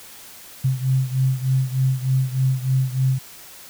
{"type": "beating tone pair", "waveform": "sine", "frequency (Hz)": [130.2, 133.5], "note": ["C3", "C3"], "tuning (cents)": [-8, 35], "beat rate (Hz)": 3.3, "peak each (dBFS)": [-19, -22], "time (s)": [0.64, 3.19], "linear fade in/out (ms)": 10, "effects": ["white hiss -42 dBFS RMS until 3.69 s"]}